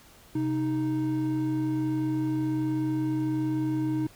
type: tone pair together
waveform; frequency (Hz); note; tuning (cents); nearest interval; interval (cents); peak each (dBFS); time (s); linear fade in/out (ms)
triangle; 130.8 / 311.1; C3 / D#4; 0 / 0; octave + minor third; 1500; -29 / -24; 0.35-4.07; 5
effects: pink hiss -54 dBFS RMS until 4.15 s